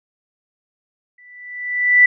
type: tone with exponential growth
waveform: sine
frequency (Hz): 1975.5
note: B6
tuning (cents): 0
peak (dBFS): -5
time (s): 1.18-2.06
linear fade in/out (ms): 5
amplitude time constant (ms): 190
effects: none